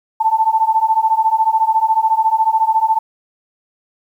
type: beating tone pair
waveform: sine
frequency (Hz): 877 / 891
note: A5 / A5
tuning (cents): -6 / +22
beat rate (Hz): 14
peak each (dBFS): -15 / -14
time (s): 0.2-2.99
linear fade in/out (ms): 10
effects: 8-bit